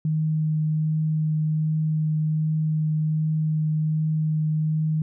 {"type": "tone with vibrato", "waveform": "sine", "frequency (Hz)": 155.56, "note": "D#3", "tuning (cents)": 0, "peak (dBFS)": -20, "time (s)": [0.05, 5.02], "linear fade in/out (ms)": 2, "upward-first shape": "triangle", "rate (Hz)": 1.3, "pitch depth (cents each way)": 10, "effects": []}